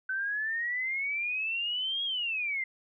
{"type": "exponential two-way sweep", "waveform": "sine", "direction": "up then down", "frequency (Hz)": [1518, 3312, 2056], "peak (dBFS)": -29, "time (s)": [0.09, 2.64], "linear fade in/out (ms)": 5, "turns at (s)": 2.04, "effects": []}